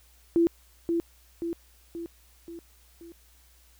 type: tone with echo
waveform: sine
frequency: 337.2 Hz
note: E4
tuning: 39 cents sharp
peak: -18 dBFS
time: 0.36-0.47 s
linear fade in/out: 0 ms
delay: 530 ms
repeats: 5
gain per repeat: -5 dB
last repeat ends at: 3.12 s
effects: added 60 Hz sine -58 dBFS peak until 3.79 s + white hiss -61 dBFS RMS until 3.79 s